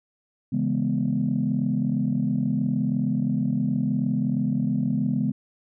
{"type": "chord", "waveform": "sine", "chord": "C# minor seventh", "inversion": "none", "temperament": "equal", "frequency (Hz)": [138.59, 164.81, 207.7, 246.9], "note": ["C#3", "E3", "G#3", "B3"], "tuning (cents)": [0, 0, 0, 0], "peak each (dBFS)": [-27, -29, -25, -25], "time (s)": [0.52, 5.32], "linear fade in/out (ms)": 10, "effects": ["tanh soft clip ceiling -13 dBFS"]}